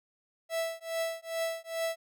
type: tone with tremolo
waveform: 45% pulse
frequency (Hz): 658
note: E5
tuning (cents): -3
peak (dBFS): -28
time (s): 0.49-1.96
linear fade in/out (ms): 50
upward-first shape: triangle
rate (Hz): 2.4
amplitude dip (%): 100
effects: none